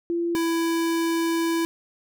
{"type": "tone pair in turn", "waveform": ["sine", "square"], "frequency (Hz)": [341.2, 331.9], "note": ["F4", "E4"], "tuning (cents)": [-40, 12], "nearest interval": "unison", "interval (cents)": 48, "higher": "first", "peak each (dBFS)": -22, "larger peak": "neither", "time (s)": [[0.1, 0.35], [0.35, 1.65]], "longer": "second", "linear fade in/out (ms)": 0, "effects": []}